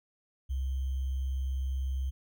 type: tone with sample-and-hold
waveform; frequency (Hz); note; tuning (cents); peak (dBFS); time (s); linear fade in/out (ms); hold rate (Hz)
sine; 66; C2; +16; -29; 0.49-2.11; 20; 3150
effects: none